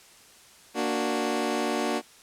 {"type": "chord", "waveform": "20% pulse", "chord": "Bb augmented", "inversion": "none", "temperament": "equal", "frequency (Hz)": [233.1, 293.7, 370], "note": ["Bb3", "D4", "F#4"], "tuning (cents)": [0, 0, 0], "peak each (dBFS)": -25, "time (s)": [0.74, 2.02], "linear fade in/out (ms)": 50, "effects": ["white hiss -53 dBFS RMS until 2.22 s", "low-pass 10000 Hz 12 dB/octave"]}